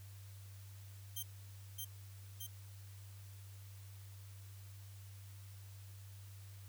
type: tone with echo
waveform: 5% pulse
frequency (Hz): 3151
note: G7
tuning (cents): +8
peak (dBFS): -32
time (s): 1.16-1.23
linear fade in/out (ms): 10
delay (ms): 620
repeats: 2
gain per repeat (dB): -2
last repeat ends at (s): 2.47
effects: added 98 Hz sine -51 dBFS peak until 6.68 s + white hiss -63 dBFS RMS until 6.68 s